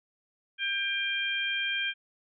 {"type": "harmonic tone", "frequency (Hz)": 796, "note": "G5", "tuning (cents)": 26, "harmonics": [2, 3, 4], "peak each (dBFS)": [-32, -32, -32], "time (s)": [0.58, 1.94], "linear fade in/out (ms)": 50, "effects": []}